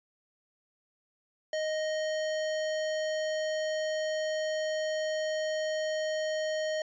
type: tone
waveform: square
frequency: 622.3 Hz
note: D#5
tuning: in tune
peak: -30 dBFS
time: 1.53-6.82 s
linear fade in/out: 2 ms
effects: resampled to 16000 Hz